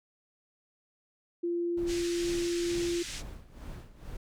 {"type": "tone", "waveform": "sine", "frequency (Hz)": 344.8, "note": "F4", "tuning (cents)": -22, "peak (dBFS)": -28, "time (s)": [1.43, 3.03], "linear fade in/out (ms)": 10}
{"type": "noise with tremolo", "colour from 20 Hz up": "brown", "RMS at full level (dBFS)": -40, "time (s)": [1.77, 4.17], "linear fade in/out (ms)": 5, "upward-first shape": "sine", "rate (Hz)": 2.2, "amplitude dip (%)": 80}
{"type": "band-pass noise", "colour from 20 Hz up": "white", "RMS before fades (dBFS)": -41, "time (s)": [1.86, 3.23], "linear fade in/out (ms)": 50, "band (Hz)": [1600, 7400], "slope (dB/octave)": 24}
{"effects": []}